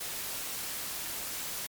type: noise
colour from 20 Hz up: white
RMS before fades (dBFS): -37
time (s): 0-1.67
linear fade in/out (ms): 10
effects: MP3 96 kbps